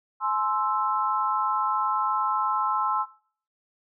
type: chord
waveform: sine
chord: Ab augmented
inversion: none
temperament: equal with one note detuned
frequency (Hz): 849.5 / 1046.5 / 1318.5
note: Ab5 / C6 / E6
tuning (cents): +39 / 0 / 0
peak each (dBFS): -29 / -26 / -27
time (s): 0.2-3.06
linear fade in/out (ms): 50
effects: noise-tail reverb RT60 0.5 s tail -19 dB re dry